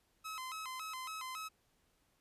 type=tone with vibrato; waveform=sawtooth; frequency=1152 Hz; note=D6; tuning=34 cents flat; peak=-38 dBFS; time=0.24-1.49 s; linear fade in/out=20 ms; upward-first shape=square; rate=3.6 Hz; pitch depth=190 cents each way; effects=pink hiss -75 dBFS RMS until 2.2 s + resampled to 32000 Hz